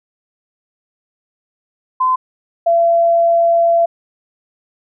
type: tone pair in turn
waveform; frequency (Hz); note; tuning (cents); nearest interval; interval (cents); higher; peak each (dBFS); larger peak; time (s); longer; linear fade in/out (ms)
sine; 1026 / 677; C6 / E5; -34 / +46; perfect fifth; 720; first; -11 / -9; second; 2-2.16 / 2.66-3.86; second; 10
effects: none